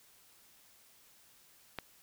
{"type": "click", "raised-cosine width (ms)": 0.3, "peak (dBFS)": -21, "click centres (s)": 1.787, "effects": ["white hiss -63 dBFS RMS until 2.02 s"]}